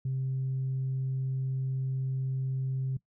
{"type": "tone", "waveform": "sine", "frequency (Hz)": 132, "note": "C3", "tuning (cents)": 16, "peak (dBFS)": -27, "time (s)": [0.05, 2.97], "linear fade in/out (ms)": 5, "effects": ["noise-tail reverb RT60 0.1 s tail -20 dB re dry", "tanh soft clip ceiling -25 dBFS"]}